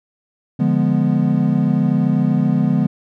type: chord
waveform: triangle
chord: D diminished seventh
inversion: none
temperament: equal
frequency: 146.83 / 174.61 / 207.7 / 246.9 Hz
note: D3 / F3 / Ab3 / Cb4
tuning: 0 / 0 / 0 / 0 cents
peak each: -17 dBFS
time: 0.59-2.87 s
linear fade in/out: 10 ms
effects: none